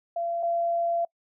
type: tone pair in turn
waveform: sine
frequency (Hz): 682 / 682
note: F5 / F5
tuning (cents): -41 / -41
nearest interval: unison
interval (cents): 0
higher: neither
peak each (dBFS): -26 / -23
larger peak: second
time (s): 0.16-0.43 / 0.43-1.05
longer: second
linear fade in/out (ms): 5
effects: noise-tail reverb RT60 0.1 s tail -25 dB re dry